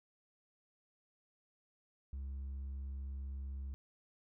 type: tone with hard clipping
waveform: triangle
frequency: 67.8 Hz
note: C#2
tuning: 38 cents flat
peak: -39 dBFS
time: 2.13-3.74 s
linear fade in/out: 0 ms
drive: 1 dB
effects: none